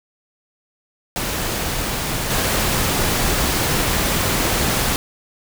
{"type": "noise with level steps", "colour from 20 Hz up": "pink", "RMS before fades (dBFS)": [-23, -19], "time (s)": [1.16, 4.96], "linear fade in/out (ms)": 0, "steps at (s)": 2.3, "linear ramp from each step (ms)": 10, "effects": []}